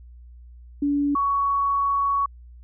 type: tone pair in turn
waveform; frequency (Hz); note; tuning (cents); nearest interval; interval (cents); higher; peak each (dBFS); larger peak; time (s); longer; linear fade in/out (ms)
sine; 286.7 / 1118.7; D4 / C#6; -42 / +15; 2 octaves; 2357; second; -19; neither; 0.82-1.15 / 1.15-2.26; second; 5
effects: added 60 Hz sine -42 dBFS peak until 2.63 s